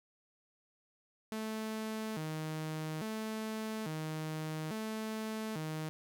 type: tone with vibrato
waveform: sawtooth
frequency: 185 Hz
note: F#3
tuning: in tune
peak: -33 dBFS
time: 1.32-5.89 s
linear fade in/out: 0 ms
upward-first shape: square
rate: 0.59 Hz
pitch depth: 290 cents each way
effects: none